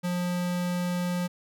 square tone, 177.6 Hz, F3, 29 cents sharp, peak -27 dBFS, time 0.03-1.28 s, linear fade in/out 20 ms, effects none

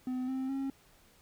triangle tone with pitch steps, 254.3 / 262.5 / 271 Hz, C4 / C4 / C#4, -49 / +6 / -39 cents, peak -30 dBFS, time 0.07-0.7 s, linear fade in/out 2 ms, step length 210 ms, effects pink hiss -63 dBFS RMS until 1.21 s

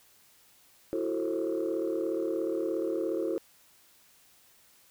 sine chord, F# half-diminished seventh, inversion third, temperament just, 333 / 370 / 444 / 532.8 Hz, E4 / F#4 / A4 / C5, +18 / 0 / +16 / +31 cents, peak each -31 / -33 / -33 / -34 dBFS, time 0.93-3.38 s, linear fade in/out 0 ms, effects tanh soft clip ceiling -22 dBFS + white hiss -61 dBFS RMS until 4.9 s

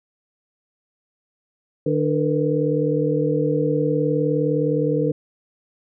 sine tone cluster, 151.7 / 296.5 / 452.2 / 491.7 Hz, D#3 / D4 / A4 / B4, -44 / +17 / +47 / -8 cents, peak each -23 dBFS, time 1.86-5.12 s, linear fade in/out 5 ms, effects none

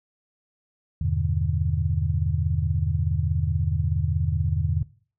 sine chord, E minor seventh, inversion none, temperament just, 82.41 / 98.89 / 123.61 / 148.33 Hz, E2 / G2 / B2 / D3, 0 / +16 / +2 / +18 cents, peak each -25 / -27 / -30 / -27 dBFS, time 1.01-4.83 s, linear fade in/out 5 ms, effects noise-tail reverb RT60 0.4 s tail -18 dB re dry

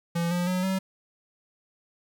square tone with pitch steps, 170 / 176.4 / 183.05 / 189.94 Hz, F3 / F3 / F#3 / F#3, -46 / +18 / -18 / +46 cents, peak -25 dBFS, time 0.15-0.79 s, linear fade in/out 10 ms, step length 160 ms, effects 10-bit

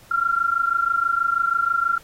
sine tone pair together, 1361.8 / 1388 Hz, F6 / F6, -44 / -11 cents, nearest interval unison, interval 33 cents, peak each -21 / -21 dBFS, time 0.11-1.98 s, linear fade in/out 5 ms, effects pink hiss -50 dBFS RMS until 2.03 s + AAC 48 kbps

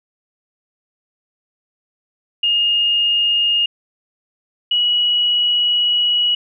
sine tone pair in turn, 2842 / 2919 Hz, F7 / F#7, +30 / -24 cents, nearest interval unison, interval 46 cents, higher second, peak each -13 dBFS, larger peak neither, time 2.43-3.66 / 4.71-6.35 s, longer second, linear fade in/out 5 ms, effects none

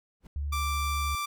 brown noise with exponential growth, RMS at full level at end -41 dBFS, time 0.2-0.27 s, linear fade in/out 5 ms, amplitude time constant 15 ms
sine tone with vibrato, 72.1 Hz, D2, 31 cents flat, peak -29 dBFS, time 0.36-1.15 s, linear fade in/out 0 ms, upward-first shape sine, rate 13 Hz, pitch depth 20 cents each way
sawtooth tone, 1174.7 Hz, D6, in tune, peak -26 dBFS, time 0.52-1.26 s, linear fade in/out 10 ms
effects none

